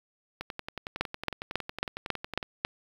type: two click trains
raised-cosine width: 0.3 ms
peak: -10 / -19 dBFS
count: 7 / 23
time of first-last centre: 1.01-2.649 / 0.41-2.428 s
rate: 3.66 / 10.9 Hz
effects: 7-bit